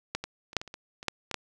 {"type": "clicks", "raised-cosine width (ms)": 0.2, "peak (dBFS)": [-12, -18, -28, -7, -21, -28, -23, -25, -10, -16, -12], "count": 11, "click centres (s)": [0.15, 0.24, 0.531, 0.567, 0.615, 0.677, 0.741, 1.029, 1.083, 1.313, 1.343], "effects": []}